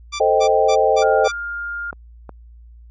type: tone bursts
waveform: 10% pulse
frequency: 1174.7 Hz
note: D6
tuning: in tune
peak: -15 dBFS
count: 5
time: 0.12-1.32 s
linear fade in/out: 20 ms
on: 80 ms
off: 200 ms
type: chord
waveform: sine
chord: A half-diminished seventh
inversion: none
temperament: equal with one note detuned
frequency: 441.3 / 523.3 / 622.3 / 784 Hz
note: A4 / C5 / Eb5 / G5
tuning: +5 / 0 / 0 / 0 cents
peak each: -18 dBFS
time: 0.2-1.28 s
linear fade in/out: 5 ms
type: tone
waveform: sine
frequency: 1407 Hz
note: F6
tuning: 12 cents sharp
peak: -24 dBFS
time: 1.02-1.91 s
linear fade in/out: 5 ms
type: clicks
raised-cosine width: 1 ms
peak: -20 dBFS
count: 2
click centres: 1.929 / 2.293 s
effects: added 58 Hz sine -40 dBFS peak until 2.9 s + resampled to 16000 Hz